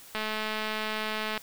click train, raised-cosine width 0.3 ms, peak -16 dBFS, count 266, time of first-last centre 0.15-1.377 s, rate 216 Hz, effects white hiss -50 dBFS RMS until 1.42 s

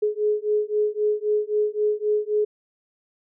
sine beating tone pair, 420 / 423.8 Hz, G#4 / G#4, +19 / +35 cents, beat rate 3.8 Hz, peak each -23 dBFS, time 0.02-2.45 s, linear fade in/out 10 ms, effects none

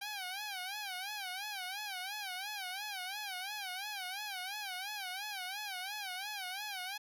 10% pulse tone with vibrato, 784 Hz, G5, in tune, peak -31 dBFS, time 0.01-6.98 s, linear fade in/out 10 ms, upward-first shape sine, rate 2.9 Hz, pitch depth 140 cents each way, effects none

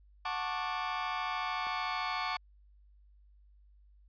sawtooth chord, D major seventh, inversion first, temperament just, 734.2 / 881 / 1101.2 / 1174.7 Hz, F#5 / A5 / C#6 / D6, -14 / +2 / -12 / 0 cents, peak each -35 / -35 / -34 / -34 dBFS, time 0.25-2.37 s, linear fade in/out 5 ms
click, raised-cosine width 0.5 ms, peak -31 dBFS, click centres 1.669 s
effects added 50 Hz sine -58 dBFS peak until 4.08 s + resampled to 11025 Hz

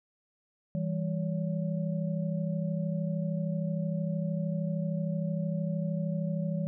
sine tone cluster, 163.5 / 196.6 / 566 Hz, E3 / G3 / C#5, -14 / +5 / +36 cents, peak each -30 / -34 / -39 dBFS, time 0.75-6.67 s, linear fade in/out 0 ms, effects none

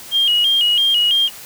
sine tone with vibrato, 3049 Hz, G7, 49 cents flat, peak -11 dBFS, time 0.11-1.3 s, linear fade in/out 50 ms, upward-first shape square, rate 3 Hz, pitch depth 87 cents each way, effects tanh soft clip ceiling -7 dBFS + white hiss -36 dBFS RMS until 1.45 s

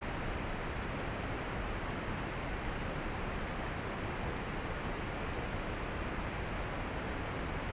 pink low-pass noise, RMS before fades -38 dBFS, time 0.01-7.72 s, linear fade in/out 20 ms, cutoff 2600 Hz, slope 24 dB/octave, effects resampled to 8000 Hz

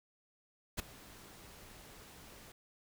pink noise with ADSR envelope, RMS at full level -34 dBFS, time 0.77-2.52 s, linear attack 24 ms, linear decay 9 ms, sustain -21 dB, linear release 4 ms, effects none

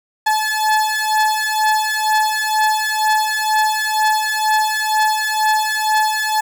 30% pulse beating tone pair, 861 / 863.1 Hz, A5 / A5, -38 / -34 cents, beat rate 2.1 Hz, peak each -15 dBFS, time 0.26-6.41 s, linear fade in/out 10 ms, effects none

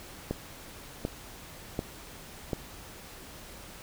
click train, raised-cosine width 2 ms, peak -16 dBFS, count 4, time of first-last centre 0.31-2.532 s, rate 1.35 Hz, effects pink hiss -47 dBFS RMS until 3.82 s

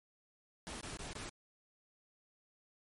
pink noise bursts, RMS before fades -45 dBFS, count 4, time 0.67-1.293 s, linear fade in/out 0 ms, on 140 ms, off 21 ms, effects MP3 48 kbps

